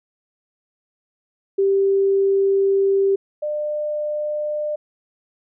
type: tone pair in turn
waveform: sine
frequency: 392 / 599.8 Hz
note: G4 / D5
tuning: 0 / +36 cents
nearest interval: perfect fifth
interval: 736 cents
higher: second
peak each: -14 / -21 dBFS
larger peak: first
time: 1.58-3.16 / 3.42-4.76 s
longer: first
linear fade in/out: 10 ms
effects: none